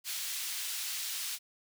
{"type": "high-pass noise", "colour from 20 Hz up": "pink", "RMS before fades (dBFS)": -37, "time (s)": [0.04, 1.39], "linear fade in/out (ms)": 50, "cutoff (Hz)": 3000, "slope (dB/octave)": 12, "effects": []}